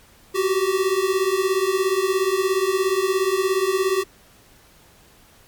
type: beating tone pair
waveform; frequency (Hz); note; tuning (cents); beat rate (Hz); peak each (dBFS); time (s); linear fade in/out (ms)
square; 370 / 387; F#4 / G4; 0 / -22; 17; -23 / -21; 0.34-4.04; 20
effects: pink hiss -52 dBFS RMS until 5.47 s + MP3 96 kbps